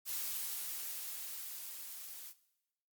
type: noise with level ramp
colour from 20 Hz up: blue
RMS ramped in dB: -38 to -49 dBFS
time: 0.05-2.34 s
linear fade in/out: 50 ms
effects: noise-tail reverb RT60 0.9 s tail -17 dB re dry + Opus 48 kbps